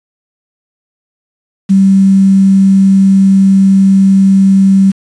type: tone with quantisation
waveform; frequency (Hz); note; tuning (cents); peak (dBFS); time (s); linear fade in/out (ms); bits
sine; 193.6; G3; -21; -3; 1.69-4.92; 20; 5
effects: resampled to 22050 Hz